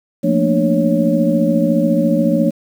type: tone cluster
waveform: sine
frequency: 173.8 / 222.7 / 236.9 / 298.6 / 554 Hz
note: F3 / A3 / A#3 / D4 / C#5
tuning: -8 / +21 / +28 / +29 / -1 cents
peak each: -18 dBFS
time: 0.23-2.51 s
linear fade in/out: 20 ms
effects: 7-bit